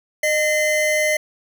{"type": "tone pair together", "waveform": "square", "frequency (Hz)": [612, 2059], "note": ["D#5", "C7"], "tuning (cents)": [-29, -28], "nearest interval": "octave + major sixth", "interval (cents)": 2101, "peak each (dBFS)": -20, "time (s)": [0.23, 1.17], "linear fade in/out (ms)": 5, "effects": []}